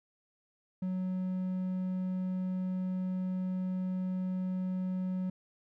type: tone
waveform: triangle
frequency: 185 Hz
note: F#3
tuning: in tune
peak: -29 dBFS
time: 0.82-5.3 s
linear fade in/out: 5 ms
effects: none